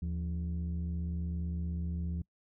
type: tone pair together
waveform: sine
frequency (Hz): 78.14 / 173.5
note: D#2 / F3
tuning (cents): +8 / -11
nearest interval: octave + major second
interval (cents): 1381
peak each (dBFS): -32 / -35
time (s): 0.02-2.22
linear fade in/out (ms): 5
effects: noise-tail reverb RT60 0.1 s tail -26 dB re dry + tanh soft clip ceiling -29 dBFS